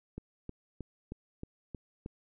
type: click train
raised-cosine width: 3 ms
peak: -27 dBFS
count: 7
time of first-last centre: 0.18-2.061 s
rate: 3.19 Hz
effects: none